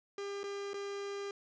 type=tone with dropouts; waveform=45% pulse; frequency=400.8 Hz; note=G4; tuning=38 cents sharp; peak=-38 dBFS; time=0.18-1.31 s; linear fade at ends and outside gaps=2 ms; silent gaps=0.433-0.439 / 0.734-0.741 s; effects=resampled to 16000 Hz + 11-bit